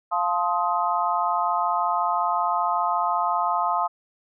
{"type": "chord", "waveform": "sine", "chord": "F dominant seventh", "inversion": "none", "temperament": "just", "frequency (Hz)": [698.5, 873.1, 1047.7, 1257.2], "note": ["F5", "A5", "C6", "Eb6"], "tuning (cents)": [0, -14, 2, 18], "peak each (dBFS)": -26, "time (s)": [0.11, 3.88], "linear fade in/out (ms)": 20, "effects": []}